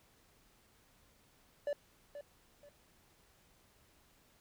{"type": "tone with echo", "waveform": "triangle", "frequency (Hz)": 579, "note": "D5", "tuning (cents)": -25, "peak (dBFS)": -31, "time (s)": [1.67, 1.73], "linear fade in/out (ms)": 2, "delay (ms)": 480, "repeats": 2, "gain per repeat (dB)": -11, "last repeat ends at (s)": 2.69, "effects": ["pink hiss -68 dBFS RMS until 4.4 s"]}